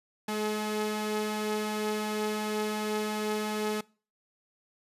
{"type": "tone pair together", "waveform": "sawtooth", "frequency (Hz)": [212.1, 427], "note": ["G#3", "G#4"], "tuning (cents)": [37, 48], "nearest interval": "octave", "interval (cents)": 1211, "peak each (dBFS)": [-28, -28], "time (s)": [0.28, 3.81], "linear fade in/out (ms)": 5, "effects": ["noise-tail reverb RT60 0.4 s tail -24 dB re dry", "resampled to 32000 Hz"]}